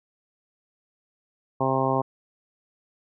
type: harmonic tone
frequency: 132.8 Hz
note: C3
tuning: 26 cents sharp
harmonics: 1 / 2 / 3 / 4 / 5 / 6 / 7 / 8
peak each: -29 / -29 / -29 / -29 / -29 / -29 / -29 / -29 dBFS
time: 1.6-2.02 s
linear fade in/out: 10 ms
effects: none